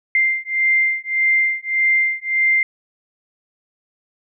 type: beating tone pair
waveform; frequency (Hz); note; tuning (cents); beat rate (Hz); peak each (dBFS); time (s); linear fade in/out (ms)
sine; 2093 / 2094.7; C7 / C7; 0 / +1; 1.7; -18; 0.15-2.63; 2
effects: none